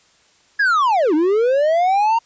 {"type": "linear two-way sweep", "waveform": "triangle", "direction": "down then up", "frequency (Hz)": [1706, 293.7, 934], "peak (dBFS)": -11, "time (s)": [0.59, 2.19], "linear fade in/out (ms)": 10, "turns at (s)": 1.14, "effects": ["white hiss -55 dBFS RMS until 2.25 s", "resampled to 16000 Hz"]}